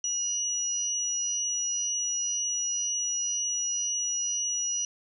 sine tone pair together, 2887 / 5851 Hz, F#7 / F#8, -43 / -20 cents, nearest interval octave, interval 1223 cents, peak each -38 / -27 dBFS, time 0.04-4.85 s, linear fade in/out 2 ms, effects none

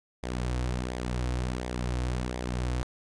sawtooth tone with flanger, 61.74 Hz, B1, in tune, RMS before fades -31 dBFS, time 0.23-2.83 s, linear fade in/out 0 ms, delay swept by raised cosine 0.7 to 5.1 ms, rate 1.4 Hz, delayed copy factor -0.55, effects resampled to 22050 Hz

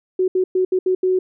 sine tone bursts at uneven times, 371.1 Hz, F#4, 5 cents sharp, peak -14 dBFS, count 6, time 0.19-0.28 / 0.35-0.44 / 0.55-0.65 / 0.72-0.79 / 0.86-0.95 / 1.03-1.19 s, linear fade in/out 5 ms, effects none

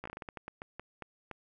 slowing click train, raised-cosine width 0.5 ms, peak -26 dBFS, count 14, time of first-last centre 0.04-1.313 s, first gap 15 ms, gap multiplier 1.28, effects none

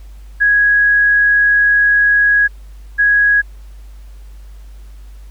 sine tone pair in turn, 1661.2 / 1661.2 Hz, G#6 / G#6, 0 / 0 cents, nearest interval unison, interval 0 cents, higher neither, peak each -8 dBFS, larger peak neither, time 0.4-2.48 / 2.98-3.42 s, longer first, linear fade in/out 20 ms, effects added 50 Hz sine -32 dBFS peak until 5.3 s + pink hiss -52 dBFS RMS until 5.3 s

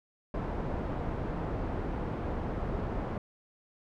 pink low-pass noise, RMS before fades -34 dBFS, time 0.34-3.18 s, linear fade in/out 2 ms, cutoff 920 Hz, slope 12 dB/octave, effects none

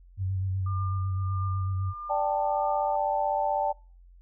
sine tone with vibrato, 94.8 Hz, F#2, 43 cents sharp, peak -26 dBFS, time 0.17-1.94 s, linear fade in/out 50 ms, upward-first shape square, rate 8 Hz, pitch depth 25 cents each way
sine tone with tremolo, 1200 Hz, D6, 37 cents sharp, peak -34 dBFS, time 0.66-2.96 s, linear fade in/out 5 ms, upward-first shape triangle, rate 1.6 Hz, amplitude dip 75%
sine chord, D suspended fourth, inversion none, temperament equal, 587.3 / 784 / 880 Hz, D5 / G5 / A5, 0 / 0 / 0 cents, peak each -29 / -28 / -28 dBFS, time 2.09-3.73 s, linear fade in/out 20 ms
effects noise-tail reverb RT60 0.4 s tail -26 dB re dry + added 44 Hz sine -50 dBFS peak until 4.21 s

